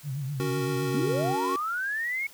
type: tone with vibrato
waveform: sine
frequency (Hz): 138.59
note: C#3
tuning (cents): 0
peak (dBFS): -29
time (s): 0.03-1.36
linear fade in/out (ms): 50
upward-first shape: triangle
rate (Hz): 7.8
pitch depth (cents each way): 150
type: chord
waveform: square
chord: F# major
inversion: second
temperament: equal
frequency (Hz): 277.2 / 370 / 466.2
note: C#4 / F#4 / A#4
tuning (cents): 0 / 0 / 0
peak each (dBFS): -34 / -31 / -36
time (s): 0.4-1.56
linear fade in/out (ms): 0
type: linear sweep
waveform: sine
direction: up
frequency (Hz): 213.5 to 2217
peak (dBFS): -27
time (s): 0.94-2.27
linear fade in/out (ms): 5
effects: white hiss -51 dBFS RMS until 2.33 s